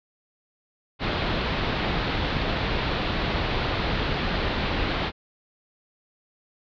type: low-pass noise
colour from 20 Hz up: pink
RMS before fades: -26 dBFS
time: 0.99-5.12 s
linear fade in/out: 50 ms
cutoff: 4300 Hz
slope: 48 dB/octave
effects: none